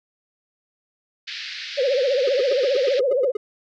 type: band-pass noise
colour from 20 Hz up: white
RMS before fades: -33 dBFS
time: 1.27-3 s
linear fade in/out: 10 ms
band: 1600 to 4900 Hz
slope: 48 dB/octave
type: tone with vibrato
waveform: sine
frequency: 528 Hz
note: C5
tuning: 16 cents sharp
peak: -17 dBFS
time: 1.77-3.32 s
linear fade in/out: 20 ms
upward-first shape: triangle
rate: 15 Hz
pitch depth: 180 cents each way
type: tone bursts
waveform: triangle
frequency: 417.4 Hz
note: G#4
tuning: 9 cents sharp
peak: -19 dBFS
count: 10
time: 2.27-3.37 s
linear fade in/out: 5 ms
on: 20 ms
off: 100 ms
effects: none